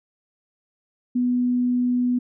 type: tone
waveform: sine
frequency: 246.9 Hz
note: B3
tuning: in tune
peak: -18 dBFS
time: 1.15-2.19 s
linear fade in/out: 10 ms
effects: none